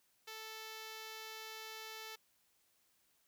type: tone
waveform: 5% pulse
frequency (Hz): 440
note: A4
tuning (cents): 0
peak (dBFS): -35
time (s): 0.27-2.16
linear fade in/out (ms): 10
effects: white hiss -75 dBFS RMS until 3.27 s